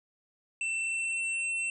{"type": "tone with pitch glide", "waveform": "square", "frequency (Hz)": [2680, 2699], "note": ["E7", "E7"], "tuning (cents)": [28, 40], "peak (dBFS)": -30, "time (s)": [0.61, 1.7], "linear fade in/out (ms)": 2, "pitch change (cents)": 12, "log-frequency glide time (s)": [0.75, 1.23], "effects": ["resampled to 24000 Hz", "12-bit"]}